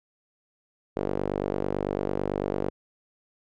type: tone with band-pass filter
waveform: sawtooth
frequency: 49 Hz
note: G1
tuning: in tune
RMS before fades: -29 dBFS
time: 0.96-2.7 s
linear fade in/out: 10 ms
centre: 450 Hz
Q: 1.7
effects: none